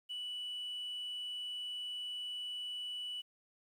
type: tone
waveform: sine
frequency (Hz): 2960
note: F#7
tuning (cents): 0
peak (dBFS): -37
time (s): 0.09-3.22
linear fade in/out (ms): 20
effects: tanh soft clip ceiling -37 dBFS + 11-bit